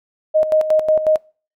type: tone with tremolo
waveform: sine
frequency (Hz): 622.3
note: D#5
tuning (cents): 0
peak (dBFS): -10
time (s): 0.34-1.18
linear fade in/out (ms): 20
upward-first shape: square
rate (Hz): 5.5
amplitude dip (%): 65
effects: noise-tail reverb RT60 0.4 s tail -26 dB re dry